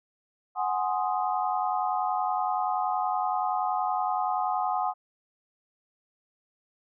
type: chord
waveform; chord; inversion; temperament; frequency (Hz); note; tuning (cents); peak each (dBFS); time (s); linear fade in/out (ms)
sine; Ab dominant seventh; third; equal; 740 / 830.6 / 1046.5 / 1244.5; Gb5 / Ab5 / C6 / Eb6; 0 / 0 / 0 / 0; -28 / -30 / -33 / -33; 0.55-4.94; 50
effects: none